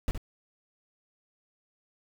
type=noise with echo; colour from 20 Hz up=brown; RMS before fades=-26 dBFS; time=0.08-0.11 s; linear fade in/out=0 ms; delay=67 ms; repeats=1; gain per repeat=-8 dB; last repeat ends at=0.177 s; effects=none